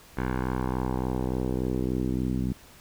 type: tone with low-pass filter sweep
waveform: 10% pulse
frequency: 63.5 Hz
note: B1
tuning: 49 cents sharp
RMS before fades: -28 dBFS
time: 0.17-2.53 s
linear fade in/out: 5 ms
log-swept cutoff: 1700 to 220 Hz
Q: 1.6
effects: pink hiss -52 dBFS RMS until 2.8 s